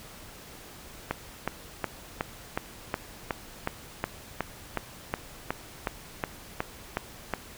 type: click train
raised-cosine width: 0.5 ms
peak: -12 dBFS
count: 18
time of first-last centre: 1.11-7.337 s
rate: 2.73 Hz
effects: pink hiss -47 dBFS RMS until 7.57 s